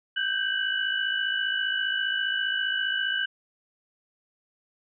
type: tone cluster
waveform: sine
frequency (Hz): 1534 / 1589 / 2961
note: G6 / G6 / F#7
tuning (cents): -38 / +23 / +1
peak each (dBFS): -29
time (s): 0.16-3.26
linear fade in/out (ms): 10
effects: none